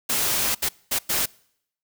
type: noise bursts at uneven times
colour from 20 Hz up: white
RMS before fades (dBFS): -23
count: 4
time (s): 0.09-0.55 / 0.62-0.69 / 0.91-0.99 / 1.09-1.26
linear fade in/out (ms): 10
effects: noise-tail reverb RT60 0.7 s tail -25 dB re dry